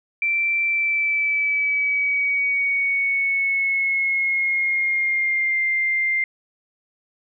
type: tone with pitch glide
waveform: sine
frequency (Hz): 2344 to 2100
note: D7 to C7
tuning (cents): -4 to +6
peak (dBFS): -18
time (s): 0.22-6.24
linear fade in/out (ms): 2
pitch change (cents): -190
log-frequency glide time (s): 0.63-5.58
effects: none